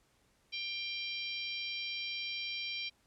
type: harmonic tone with a mistuned harmonic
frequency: 791 Hz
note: G5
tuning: 15 cents sharp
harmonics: 3 / 4 / 5 / 6 / 7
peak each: -40 / -42 / -44 / -46 / -47 dBFS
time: 0.52-2.9 s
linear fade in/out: 20 ms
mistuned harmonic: 6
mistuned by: -19 cents
effects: pink hiss -71 dBFS RMS until 3.06 s + low-pass 11000 Hz 12 dB/octave